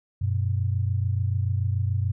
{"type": "tone pair together", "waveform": "sine", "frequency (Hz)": [94.9, 121.83], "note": ["F#2", "B2"], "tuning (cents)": [44, -23], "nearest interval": "major third", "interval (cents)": 433, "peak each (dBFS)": [-23, -27], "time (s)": [0.21, 2.12], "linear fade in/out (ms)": 10, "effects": []}